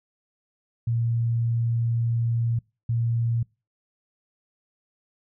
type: tone bursts at uneven times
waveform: sine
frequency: 116.54 Hz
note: A#2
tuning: in tune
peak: -21 dBFS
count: 2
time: 0.87-2.59 / 2.89-3.43 s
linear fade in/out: 5 ms
effects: noise-tail reverb RT60 0.3 s tail -26 dB re dry